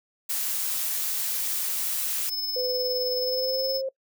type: noise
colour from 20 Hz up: blue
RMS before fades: -28 dBFS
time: 0.29-2.3 s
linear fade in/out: 10 ms
type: tone with tremolo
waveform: square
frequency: 5220 Hz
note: E8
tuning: 18 cents flat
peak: -26 dBFS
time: 2.27-3.82 s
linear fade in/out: 50 ms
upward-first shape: sine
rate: 19 Hz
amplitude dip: 40%
type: tone with pitch glide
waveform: sine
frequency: 502 to 531.9 Hz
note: B4 to C5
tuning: +28 to +28 cents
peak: -26 dBFS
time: 2.56-3.89 s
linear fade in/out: 5 ms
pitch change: +100 cents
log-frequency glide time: 3.18-3.74 s
effects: noise-tail reverb RT60 0.1 s tail -22 dB re dry